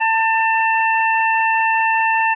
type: harmonic tone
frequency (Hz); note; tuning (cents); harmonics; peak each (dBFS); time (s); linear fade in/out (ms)
895; A5; +29; 1 / 2 / 3; -16 / -19 / -21; 0-2.35; 20
effects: none